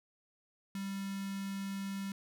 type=tone with notch filter; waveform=square; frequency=196 Hz; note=G3; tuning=in tune; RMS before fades=-39 dBFS; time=0.75-2.12 s; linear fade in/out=2 ms; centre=620 Hz; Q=0.79; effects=none